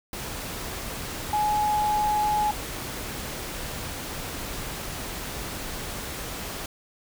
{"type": "tone in noise", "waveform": "sine", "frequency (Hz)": 842, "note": "G#5", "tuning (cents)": 24, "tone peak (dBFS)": -21, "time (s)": [1.33, 2.51], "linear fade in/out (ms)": 2, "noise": "pink", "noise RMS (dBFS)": -34, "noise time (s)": [0.13, 6.66], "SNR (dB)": 10, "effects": []}